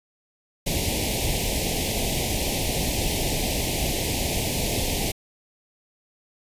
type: band-stop noise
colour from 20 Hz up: pink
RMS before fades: -25 dBFS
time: 0.66-5.12 s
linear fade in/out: 10 ms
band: 840 to 2100 Hz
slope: 48 dB/octave
effects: resampled to 32000 Hz